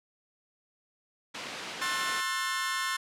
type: band-pass noise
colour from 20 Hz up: white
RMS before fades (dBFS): -40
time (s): 1.34-2.21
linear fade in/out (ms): 10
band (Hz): 170 to 3600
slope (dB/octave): 12
type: chord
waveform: sawtooth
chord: F# half-diminished seventh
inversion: second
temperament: just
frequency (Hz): 1065.6 / 1332 / 1480 / 1776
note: C6 / E6 / F#6 / A6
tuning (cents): +31 / +18 / 0 / +16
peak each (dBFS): -29 / -35 / -34 / -30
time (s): 1.81-2.97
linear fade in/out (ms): 10
effects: low-pass 11000 Hz 12 dB/octave